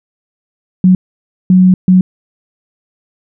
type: tone bursts at uneven times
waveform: sine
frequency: 184.5 Hz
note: F#3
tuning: 5 cents flat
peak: -3 dBFS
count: 3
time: 0.84-0.95 / 1.5-1.74 / 1.88-2.01 s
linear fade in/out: 2 ms
effects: none